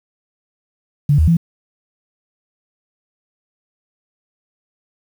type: tone with pitch steps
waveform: sine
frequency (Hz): 144.6 / 78.4 / 167.3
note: D3 / D#2 / E3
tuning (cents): -27 / +14 / +26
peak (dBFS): -9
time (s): 1.09-1.369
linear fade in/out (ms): 5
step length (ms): 93
effects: 7-bit